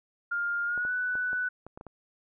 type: tone with pitch glide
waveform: sine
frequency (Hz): 1406 to 1489.6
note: F6 to F#6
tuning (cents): +11 to +11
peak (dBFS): -27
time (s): 0.31-1.49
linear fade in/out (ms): 10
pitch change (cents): +100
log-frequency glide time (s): 0.65-0.92
type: clicks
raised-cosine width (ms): 1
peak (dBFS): -29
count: 8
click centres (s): 0.777 / 0.851 / 1.154 / 1.331 / 1.666 / 1.775 / 1.811 / 1.867
effects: none